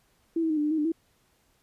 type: tone with pitch steps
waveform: sine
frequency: 330.6 / 322.5 / 309.8 / 296.7 / 300.2 / 317.3 / 298.4 / 327.5 Hz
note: E4 / E4 / D#4 / D4 / D4 / D#4 / D4 / E4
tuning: +5 / -38 / -7 / +18 / +38 / +34 / +28 / -11 cents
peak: -23 dBFS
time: 0.36-0.92 s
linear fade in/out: 5 ms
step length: 70 ms
effects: pink hiss -67 dBFS RMS until 1.62 s + resampled to 32000 Hz